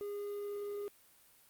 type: tone with quantisation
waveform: triangle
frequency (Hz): 408.9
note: G#4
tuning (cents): -27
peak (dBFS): -36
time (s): 0.01-0.88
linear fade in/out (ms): 0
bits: 10
effects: white hiss -64 dBFS RMS until 1.49 s + Opus 32 kbps